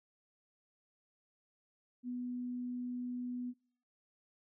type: tone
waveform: sine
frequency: 246.9 Hz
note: B3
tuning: in tune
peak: -37 dBFS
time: 2.03-3.54 s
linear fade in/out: 50 ms
effects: noise-tail reverb RT60 0.5 s tail -23 dB re dry